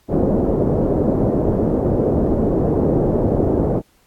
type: low-pass noise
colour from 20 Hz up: white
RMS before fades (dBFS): -17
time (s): 0.08-3.82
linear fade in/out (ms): 50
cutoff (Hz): 520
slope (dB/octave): 24
effects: pink hiss -58 dBFS RMS until 4.06 s + AAC 64 kbps